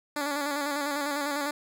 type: tone with vibrato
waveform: 10% pulse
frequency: 287.7 Hz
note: D4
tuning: 36 cents flat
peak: -20 dBFS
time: 0.16-1.51 s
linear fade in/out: 5 ms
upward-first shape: square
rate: 10 Hz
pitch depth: 42 cents each way
effects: none